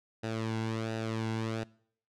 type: tone with flanger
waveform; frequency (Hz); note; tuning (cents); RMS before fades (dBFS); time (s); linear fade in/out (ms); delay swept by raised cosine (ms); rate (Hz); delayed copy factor
sawtooth; 111.8; A2; +28; -34; 0.23-1.64; 10; 0.91 to 1.66; 1.4; -0.65
effects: noise-tail reverb RT60 0.6 s tail -23 dB re dry + low-pass 6000 Hz 12 dB/octave